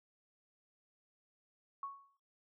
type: tone with exponential decay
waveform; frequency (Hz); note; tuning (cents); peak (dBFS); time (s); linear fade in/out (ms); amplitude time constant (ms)
sine; 1108.7; C#6; 0; -37; 1.83-2.17; 2; 72
effects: noise-tail reverb RT60 0.4 s tail -18 dB re dry